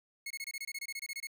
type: tone bursts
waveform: sawtooth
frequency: 2179 Hz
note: C#7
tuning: 30 cents flat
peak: -34 dBFS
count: 15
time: 0.26-1.271 s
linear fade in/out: 5 ms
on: 45 ms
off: 24 ms
effects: none